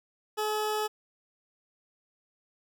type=tone; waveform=20% pulse; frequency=426.7 Hz; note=G#4; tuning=47 cents sharp; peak=-23 dBFS; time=0.37-0.88 s; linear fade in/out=20 ms; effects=none